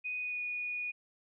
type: tone with pitch glide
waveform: sine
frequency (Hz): 2489 to 2460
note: D#7 to D#7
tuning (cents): 0 to -20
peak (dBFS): -34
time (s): 0.04-0.92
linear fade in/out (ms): 20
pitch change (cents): -20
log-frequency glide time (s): 0.19-0.41
effects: none